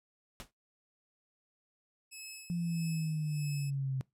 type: noise with exponential decay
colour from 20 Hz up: pink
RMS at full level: -41 dBFS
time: 0.4-0.51 s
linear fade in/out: 0 ms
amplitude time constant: 22 ms
type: tone with tremolo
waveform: 10% pulse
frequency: 2588 Hz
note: E7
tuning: 32 cents flat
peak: -34 dBFS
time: 2.11-3.71 s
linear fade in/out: 20 ms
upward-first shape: sine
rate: 1.6 Hz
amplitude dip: 75%
type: linear sweep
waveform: sine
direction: down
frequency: 174.1 to 130.81 Hz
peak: -31 dBFS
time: 2.5-4.01 s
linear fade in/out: 0 ms
effects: noise-tail reverb RT60 0.2 s tail -23 dB re dry + low-pass 12000 Hz 12 dB/octave

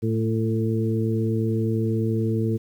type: harmonic tone with a mistuned harmonic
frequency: 111.5 Hz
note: A2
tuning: 23 cents sharp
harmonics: 1 / 2 / 3 / 4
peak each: -23 / -26 / -28 / -29 dBFS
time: 0.02-2.58 s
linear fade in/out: 20 ms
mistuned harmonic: 3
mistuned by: +15 cents
effects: 9-bit

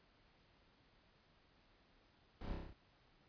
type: noise with echo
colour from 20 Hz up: brown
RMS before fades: -44 dBFS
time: 2.41-2.55 s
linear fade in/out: 2 ms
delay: 30 ms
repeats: 6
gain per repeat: -2 dB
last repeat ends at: 2.73 s
effects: pink hiss -71 dBFS RMS until 3.28 s + resampled to 11025 Hz

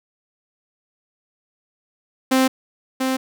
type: tone with echo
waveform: sawtooth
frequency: 261.6 Hz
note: C4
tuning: in tune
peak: -10 dBFS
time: 2.31-2.48 s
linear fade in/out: 10 ms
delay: 690 ms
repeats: 1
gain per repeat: -5 dB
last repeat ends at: 3.17 s
effects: none

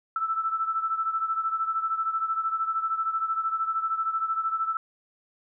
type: beating tone pair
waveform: sine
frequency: 1318.5 / 1331.5 Hz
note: E6 / E6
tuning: 0 / +17 cents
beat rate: 13 Hz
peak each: -26 / -31 dBFS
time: 0.16-4.77 s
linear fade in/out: 2 ms
effects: none

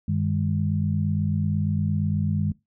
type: tone cluster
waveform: sine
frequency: 96.7 / 154.5 / 202.9 Hz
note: G2 / D#3 / G#3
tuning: -23 / -12 / -40 cents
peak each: -25 / -25 / -27 dBFS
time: 0.08-2.52 s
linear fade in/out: 5 ms
effects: noise-tail reverb RT60 0.2 s tail -20 dB re dry

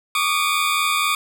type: tone pair together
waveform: 20% pulse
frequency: 1132 / 1215.9 Hz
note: C#6 / D#6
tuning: +36 / -40 cents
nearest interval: minor second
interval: 124 cents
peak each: -17 / -15 dBFS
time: 0.15-1.15 s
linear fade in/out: 2 ms
effects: none

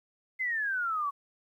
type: exponential sweep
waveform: sine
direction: down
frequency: 2093 to 1108.7 Hz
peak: -28 dBFS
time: 0.39-1.11 s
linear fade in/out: 20 ms
effects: 11-bit

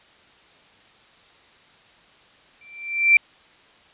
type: tone with exponential growth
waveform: sine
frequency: 2349 Hz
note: D7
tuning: in tune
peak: -8 dBFS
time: 2.61-3.17 s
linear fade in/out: 2 ms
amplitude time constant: 120 ms
effects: white hiss -53 dBFS RMS until 3.93 s + resampled to 8000 Hz

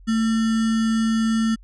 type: tone with sample-and-hold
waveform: sine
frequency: 223.6 Hz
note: A3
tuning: 28 cents sharp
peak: -17 dBFS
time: 0.07-1.56 s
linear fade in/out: 20 ms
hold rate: 1575 Hz
effects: added 44 Hz sine -43 dBFS peak until 1.63 s + resampled to 22050 Hz

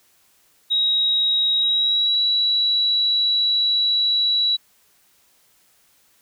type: tone with pitch glide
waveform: sine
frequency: 3809 to 3918 Hz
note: A#7 to B7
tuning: +37 to -15 cents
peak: -16 dBFS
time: 0.7-4.57 s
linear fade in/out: 20 ms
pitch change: +48 cents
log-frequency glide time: 1.56-2.21 s
effects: white hiss -59 dBFS RMS until 6.21 s

